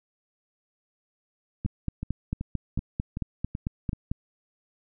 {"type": "two click trains", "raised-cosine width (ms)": 5, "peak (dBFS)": [-19, -15], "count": [7, 12], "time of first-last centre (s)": [[1.65, 3.931], [1.66, 4.115]], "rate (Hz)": [2.63, 4.48], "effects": []}